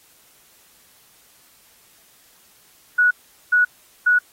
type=tone bursts; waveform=sine; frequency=1466 Hz; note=F#6; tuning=16 cents flat; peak=-12 dBFS; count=3; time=2.98-4.19 s; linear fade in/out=10 ms; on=130 ms; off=410 ms; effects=white hiss -54 dBFS RMS until 4.32 s + AAC 48 kbps